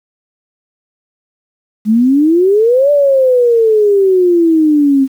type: exponential two-way sweep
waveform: sine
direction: up then down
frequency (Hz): 207.7 to 587.3 to 263.8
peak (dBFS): -6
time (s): 1.85-5.08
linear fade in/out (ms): 50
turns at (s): 2.91
effects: 7-bit